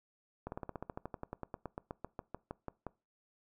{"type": "slowing click train", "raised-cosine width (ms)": 1, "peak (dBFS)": -26, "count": 24, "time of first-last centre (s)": [0.47, 2.867], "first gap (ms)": 51, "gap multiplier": 1.06, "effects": ["noise-tail reverb RT60 0.3 s tail -22 dB re dry"]}